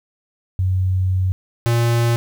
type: tone pair in turn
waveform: sine / square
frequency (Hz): 93.1 / 117.61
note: F#2 / A#2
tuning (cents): +11 / +16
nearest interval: major third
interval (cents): 405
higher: second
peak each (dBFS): -15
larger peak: neither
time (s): 0.59-1.32 / 1.66-2.16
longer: first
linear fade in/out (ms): 0
effects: 9-bit